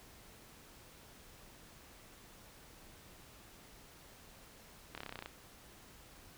slowing click train, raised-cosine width 0.3 ms, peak -27 dBFS, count 11, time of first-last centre 4.95-5.26 s, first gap 27 ms, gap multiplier 1.03, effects pink hiss -58 dBFS RMS until 6.37 s

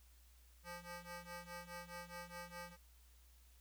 10% pulse ring-modulated tone, 349.2 Hz, F4, in tune, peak -38 dBFS, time 0.63-2.77 s, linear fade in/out 50 ms, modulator 177 Hz, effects added 60 Hz sine -63 dBFS peak until 3.6 s + white hiss -71 dBFS RMS until 3.6 s

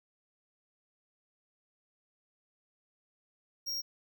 square tone, 5588 Hz, F8, in tune, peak -34 dBFS, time 3.66-3.82 s, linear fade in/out 20 ms, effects none

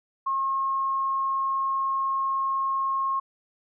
sine tone, 1079 Hz, C#6, 47 cents flat, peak -23 dBFS, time 0.26-3.2 s, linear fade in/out 10 ms, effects none

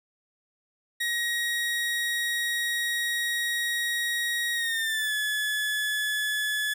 30% pulse tone with pitch glide, 1890 to 1713.2 Hz, A#6 to A6, +23 to -47 cents, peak -23 dBFS, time 1-6.74 s, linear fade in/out 10 ms, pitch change -170 cents, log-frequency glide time 4.54-5.14 s, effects none

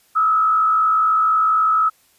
sine tone with frequency modulation, 1291 Hz, E6, 37 cents flat, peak -13 dBFS, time 0.15-1.9 s, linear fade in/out 20 ms, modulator 56.1 Hz, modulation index 0.63, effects white hiss -57 dBFS RMS until 2.18 s + resampled to 32000 Hz

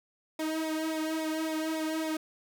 sawtooth tone with flanger, 316.3 Hz, D#4, 29 cents sharp, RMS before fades -32 dBFS, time 0.39-2.17 s, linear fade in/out 5 ms, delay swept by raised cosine 0.67 to 2.37 ms, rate 3.6 Hz, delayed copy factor -0.9, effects none

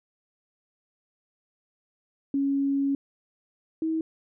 sine tone pair in turn, 277.2 / 320.7 Hz, C#4 / E4, 0 / -48 cents, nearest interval minor third, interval 252 cents, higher second, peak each -22 / -24 dBFS, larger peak first, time 2.34-2.95 / 3.82-4.01 s, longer first, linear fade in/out 2 ms, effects none

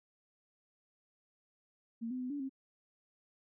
sine tone with pitch steps, 229.6 / 254.1 / 252.1 / 287.3 / 267.6 Hz, A#3 / B3 / B3 / D4 / C4, -26 / +49 / +36 / -38 / +39 cents, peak -36 dBFS, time 2.01-2.495 s, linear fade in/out 20 ms, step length 97 ms, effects none

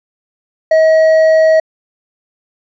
triangle tone with hard clipping, 637 Hz, D#5, 41 cents sharp, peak -7 dBFS, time 0.71-1.6 s, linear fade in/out 5 ms, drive 8 dB, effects resampled to 16000 Hz

